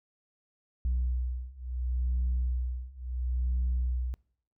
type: beating tone pair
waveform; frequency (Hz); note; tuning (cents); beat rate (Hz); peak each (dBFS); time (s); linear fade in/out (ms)
sine; 61.74 / 62.46; B1 / B1; 0 / +20; 0.72; -30 / -29; 0.85-4.14; 0
effects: noise-tail reverb RT60 0.6 s tail -25 dB re dry + tanh soft clip ceiling -23 dBFS